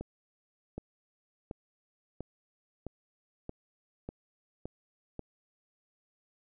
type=accelerating click train; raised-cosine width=2 ms; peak=-25 dBFS; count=9; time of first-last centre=0.01-5.193 s; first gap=770 ms; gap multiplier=0.95; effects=none